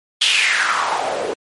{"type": "noise with band-pass filter sweep", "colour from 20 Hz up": "white", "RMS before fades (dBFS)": -18, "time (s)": [0.21, 1.34], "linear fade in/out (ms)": 10, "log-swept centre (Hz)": [3400, 410], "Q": 3.9, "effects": ["MP3 48 kbps"]}